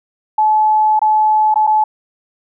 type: tone with dropouts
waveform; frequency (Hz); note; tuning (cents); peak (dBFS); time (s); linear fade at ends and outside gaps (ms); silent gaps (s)
sine; 860; A5; -40; -9; 0.38-1.84; 5; 0.993-1.016 / 1.542-1.557 / 1.668-1.673
effects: none